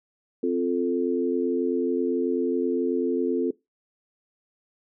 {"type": "chord", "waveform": "sine", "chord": "F major", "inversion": "second", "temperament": "equal", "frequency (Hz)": [261.6, 349.2, 440], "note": ["C4", "F4", "A4"], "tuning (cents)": [0, 0, 0], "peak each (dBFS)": -26, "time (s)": [0.43, 3.51], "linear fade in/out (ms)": 5, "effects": ["noise-tail reverb RT60 0.2 s tail -21 dB re dry"]}